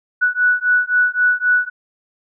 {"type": "beating tone pair", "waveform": "sine", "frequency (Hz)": [1475, 1478.8], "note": ["F#6", "F#6"], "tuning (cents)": [-6, -1], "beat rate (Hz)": 3.8, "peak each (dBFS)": -16, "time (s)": [0.21, 1.7], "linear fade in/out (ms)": 20, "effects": []}